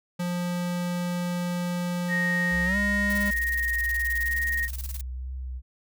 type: tone with pitch glide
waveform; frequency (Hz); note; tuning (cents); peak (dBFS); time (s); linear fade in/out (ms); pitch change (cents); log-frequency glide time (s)
square; 176.4 to 202.6; F3 to G#3; +18 to -43; -27; 0.19-3.31; 10; +239; 2.65-2.77
type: tone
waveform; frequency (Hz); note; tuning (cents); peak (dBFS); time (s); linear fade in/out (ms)
sine; 1864.7; A#6; 0; -24; 2.08-4.69; 50
type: tone with vibrato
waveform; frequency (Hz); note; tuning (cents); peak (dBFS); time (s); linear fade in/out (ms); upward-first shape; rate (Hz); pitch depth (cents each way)
sine; 64; C2; -38; -31; 2.5-5.62; 50; triangle; 2.2; 33
type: noise with tremolo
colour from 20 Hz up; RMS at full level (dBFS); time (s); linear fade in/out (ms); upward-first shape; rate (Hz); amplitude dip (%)
blue; -37; 3.1-5.01; 2; square; 19; 80
effects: none